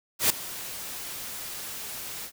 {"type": "noise with ADSR envelope", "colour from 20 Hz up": "white", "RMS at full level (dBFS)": -19, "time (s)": [0.19, 2.32], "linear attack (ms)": 110, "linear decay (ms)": 4, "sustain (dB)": -18, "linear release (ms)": 76, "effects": []}